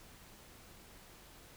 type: silence
effects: pink hiss -57 dBFS RMS until 1.56 s